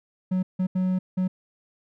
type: tone bursts at uneven times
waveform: triangle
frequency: 185 Hz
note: F#3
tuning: in tune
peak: -19 dBFS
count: 4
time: 0.31-0.43 / 0.59-0.67 / 0.75-0.99 / 1.17-1.28 s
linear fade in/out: 10 ms
effects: none